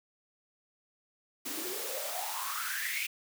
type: noise with high-pass filter sweep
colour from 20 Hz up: white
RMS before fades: -36 dBFS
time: 1.45-3.07 s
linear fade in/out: 10 ms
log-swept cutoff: 260 to 2500 Hz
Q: 9.3
effects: none